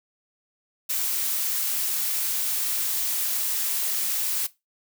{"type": "noise", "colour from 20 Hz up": "blue", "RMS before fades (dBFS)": -26, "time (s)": [0.89, 4.47], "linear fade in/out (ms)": 10, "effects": ["noise-tail reverb RT60 0.2 s tail -17 dB re dry"]}